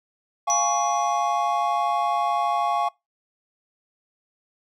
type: chord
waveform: triangle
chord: Db major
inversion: first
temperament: equal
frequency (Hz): 698.5 / 830.6 / 1108.7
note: F5 / Ab5 / Db6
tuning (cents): 0 / 0 / 0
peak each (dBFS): -23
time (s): 0.47-2.89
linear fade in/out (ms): 10
type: tone with exponential decay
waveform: sine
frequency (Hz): 5900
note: F#8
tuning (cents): -6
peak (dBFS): -20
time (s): 0.5-1.84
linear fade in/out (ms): 0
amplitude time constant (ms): 290
effects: noise-tail reverb RT60 0.2 s tail -23 dB re dry